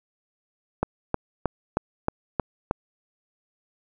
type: click train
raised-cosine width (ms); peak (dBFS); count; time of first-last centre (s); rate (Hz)
1; -8; 7; 0.83-2.711; 3.19
effects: none